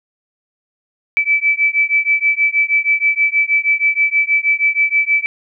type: beating tone pair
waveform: sine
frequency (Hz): 2307 / 2313.3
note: D7 / D7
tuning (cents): -31 / -27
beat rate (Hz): 6.3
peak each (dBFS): -15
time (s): 1.17-5.26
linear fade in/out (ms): 0
effects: none